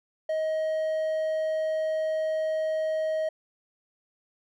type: tone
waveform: triangle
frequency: 630 Hz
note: D#5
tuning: 21 cents sharp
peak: -23 dBFS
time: 0.29-3.29 s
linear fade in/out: 5 ms
effects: none